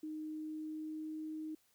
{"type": "tone with pitch glide", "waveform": "sine", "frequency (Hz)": [309.7, 312], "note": ["D#4", "D#4"], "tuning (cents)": [-8, 5], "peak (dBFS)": -40, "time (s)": [0.03, 1.55], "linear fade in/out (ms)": 5, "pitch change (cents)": 13, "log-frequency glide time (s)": [0.26, 1.21], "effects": ["white hiss -73 dBFS RMS until 1.74 s"]}